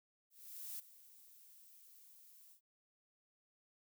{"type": "noise with ADSR envelope", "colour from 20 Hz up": "violet", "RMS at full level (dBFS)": -45, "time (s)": [0.3, 2.61], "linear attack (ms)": 490, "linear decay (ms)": 14, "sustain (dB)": -17, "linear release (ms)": 95, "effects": []}